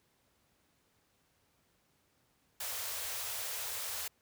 white band-stop noise, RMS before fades -39 dBFS, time 2.6-4.08 s, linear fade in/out 5 ms, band 110 to 440 Hz, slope 48 dB/octave, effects pink hiss -73 dBFS RMS until 4.21 s + high-pass 60 Hz 12 dB/octave

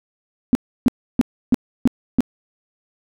sine tone bursts, 246.9 Hz, B3, in tune, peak -9 dBFS, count 6, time 0.53-2.206 s, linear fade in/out 0 ms, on 21 ms, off 310 ms, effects none

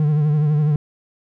triangle tone with vibrato, 150.2 Hz, D3, 39 cents sharp, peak -12 dBFS, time 0-0.76 s, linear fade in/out 2 ms, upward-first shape triangle, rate 12 Hz, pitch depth 65 cents each way, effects none

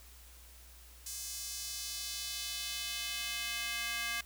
square tone with high-pass filter sweep, 233.4 Hz, A#3, 2 cents sharp, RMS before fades -39 dBFS, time 1.06-4.21 s, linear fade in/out 5 ms, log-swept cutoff 6600 to 1900 Hz, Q 1.4, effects added 60 Hz sine -55 dBFS peak until 4.25 s + white hiss -58 dBFS RMS until 4.25 s

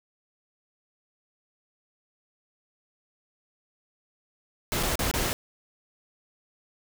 pink noise with dropouts, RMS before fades -27 dBFS, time 4.72-5.33 s, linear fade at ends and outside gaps 0 ms, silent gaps 4.828-4.833 / 4.955-4.992 / 5.113-5.139 s, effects none

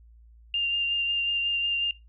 sine tone with vibrato, 2794 Hz, F7, in tune, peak -23 dBFS, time 0.54-1.91 s, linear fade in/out 2 ms, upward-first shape triangle, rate 5.5 Hz, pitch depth 15 cents each way, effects noise-tail reverb RT60 0.2 s tail -19 dB re dry + added 57 Hz sine -50 dBFS peak until 2.08 s

